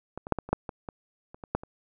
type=clicks; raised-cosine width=1 ms; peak=-22 / -23 / -7 / -16 / -26 / -8 / -20 / -22 / -30 / -26 / -11 / -27 dBFS; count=12; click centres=0.176 / 0.269 / 0.323 / 0.387 / 0.49 / 0.53 / 0.692 / 0.888 / 1.345 / 1.438 / 1.55 / 1.635 s; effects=none